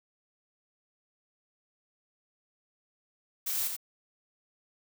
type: noise with echo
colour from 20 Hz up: blue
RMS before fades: -32 dBFS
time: 3.46-3.68 s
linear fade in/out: 10 ms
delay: 86 ms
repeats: 1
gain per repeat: -4 dB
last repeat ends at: 3.766 s
effects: none